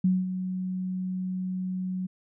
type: tone with ADSR envelope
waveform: sine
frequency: 185 Hz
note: F#3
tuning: in tune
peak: -18 dBFS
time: 0.04-2.07 s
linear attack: 6 ms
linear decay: 210 ms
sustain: -10 dB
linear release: 13 ms
effects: none